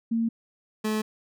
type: tone pair in turn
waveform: sine / 30% pulse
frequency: 228.6 / 215.7 Hz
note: A#3 / A3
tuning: -34 / -34 cents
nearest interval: minor second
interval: 100 cents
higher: first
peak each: -22 dBFS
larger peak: neither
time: 0.11-0.29 / 0.84-1.02 s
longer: neither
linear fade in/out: 10 ms
effects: none